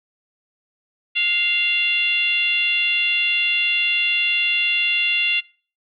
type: tone with frequency modulation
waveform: sine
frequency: 2767 Hz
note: F7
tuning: 17 cents flat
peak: -16 dBFS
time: 1.15-5.41 s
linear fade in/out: 20 ms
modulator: 670 Hz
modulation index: 0.81
effects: noise-tail reverb RT60 0.4 s tail -22 dB re dry + MP3 64 kbps